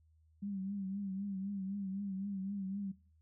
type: tone with vibrato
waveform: sine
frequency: 196 Hz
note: G3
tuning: in tune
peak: -37 dBFS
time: 0.42-2.92 s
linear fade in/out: 10 ms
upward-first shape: triangle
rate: 3.9 Hz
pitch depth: 80 cents each way
effects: noise-tail reverb RT60 0.4 s tail -20 dB re dry + added 79 Hz sine -65 dBFS peak until 3.21 s